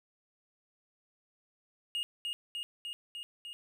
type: tone with echo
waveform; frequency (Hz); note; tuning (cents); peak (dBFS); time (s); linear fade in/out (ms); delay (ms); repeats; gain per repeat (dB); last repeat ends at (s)
triangle; 2854; F7; +37; -30; 1.95-2.03; 0; 300; 5; -2; 3.53
effects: none